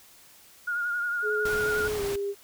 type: tone with vibrato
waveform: sine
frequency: 1427 Hz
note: F6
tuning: 37 cents sharp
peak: -26 dBFS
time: 0.67-1.88 s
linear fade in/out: 10 ms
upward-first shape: triangle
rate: 11 Hz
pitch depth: 44 cents each way
type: tone with pitch glide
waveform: sine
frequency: 424.3 to 401.4 Hz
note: G#4 to G4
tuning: +37 to +41 cents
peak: -27 dBFS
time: 1.22-2.35 s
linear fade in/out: 50 ms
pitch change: -96 cents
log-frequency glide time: 1.96-2.01 s
type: noise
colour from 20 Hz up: pink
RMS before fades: -36 dBFS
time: 1.45-2.16 s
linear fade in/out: 5 ms
effects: white hiss -54 dBFS RMS until 2.43 s